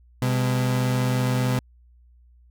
35% pulse tone pair together, 126.6 / 201.8 Hz, B2 / G#3, +43 / -49 cents, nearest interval minor sixth, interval 808 cents, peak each -19 / -28 dBFS, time 0.22-1.59 s, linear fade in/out 2 ms, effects added 60 Hz sine -51 dBFS peak until 2.5 s

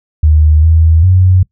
sine tone with pitch steps, 76.8 / 80.8 / 92.3 Hz, D#2 / E2 / F#2, -22 / -34 / -4 cents, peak -4 dBFS, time 0.23-1.43 s, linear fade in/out 5 ms, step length 400 ms, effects noise-tail reverb RT60 0.1 s tail -21 dB re dry

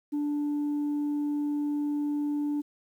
sine tone, 292.9 Hz, D4, 5 cents flat, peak -24 dBFS, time 0.12-2.62 s, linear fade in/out 20 ms, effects tanh soft clip ceiling -25 dBFS + 10-bit

